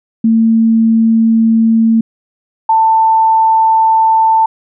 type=tone pair in turn; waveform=sine; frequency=225.4 / 890 Hz; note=A3 / A5; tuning=+42 / +20 cents; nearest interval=2 octaves; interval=2378 cents; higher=second; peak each=-6 dBFS; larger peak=neither; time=0.24-2.01 / 2.69-4.46 s; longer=neither; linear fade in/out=5 ms; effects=none